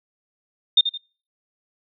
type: tone with echo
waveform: sine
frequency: 3643 Hz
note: A#7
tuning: 41 cents flat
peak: -10 dBFS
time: 0.77-0.81 s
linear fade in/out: 5 ms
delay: 83 ms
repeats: 2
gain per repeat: -9 dB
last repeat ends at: 0.976 s
effects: noise-tail reverb RT60 0.4 s tail -26 dB re dry